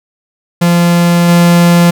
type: tone with level steps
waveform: 45% pulse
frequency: 172.6 Hz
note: F3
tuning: 20 cents flat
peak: -6 / -4 dBFS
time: 0.61-1.91 s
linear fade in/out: 10 ms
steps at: 1.28 s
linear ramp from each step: 10 ms
effects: none